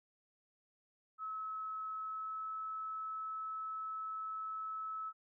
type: tone with pitch glide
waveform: sine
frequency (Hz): 1292 to 1300.2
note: E6 to E6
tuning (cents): -35 to -24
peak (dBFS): -39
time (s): 1.18-5.13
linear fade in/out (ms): 50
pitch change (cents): +11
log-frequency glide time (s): 1.92-2.5
effects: none